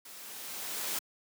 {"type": "noise with level ramp", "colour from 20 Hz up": "white", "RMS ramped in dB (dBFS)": [-49, -33], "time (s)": [0.05, 0.99], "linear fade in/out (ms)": 5, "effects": ["high-pass 200 Hz 12 dB/octave"]}